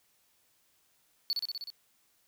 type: tone with echo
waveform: triangle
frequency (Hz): 4453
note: C#8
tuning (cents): +7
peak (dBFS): -26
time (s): 1.3-1.33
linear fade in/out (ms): 0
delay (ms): 62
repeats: 6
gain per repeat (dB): -2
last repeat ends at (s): 1.702
effects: white hiss -70 dBFS RMS until 2.27 s